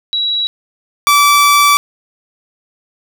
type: tone pair in turn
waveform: sine / sawtooth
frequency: 3894 / 1157.7 Hz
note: B7 / D6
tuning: -25 / -25 cents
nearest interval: octave + major sixth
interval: 2100 cents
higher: first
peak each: -13 / -3 dBFS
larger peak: second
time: 0.13-0.47 / 1.07-1.77 s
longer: second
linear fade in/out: 0 ms
effects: none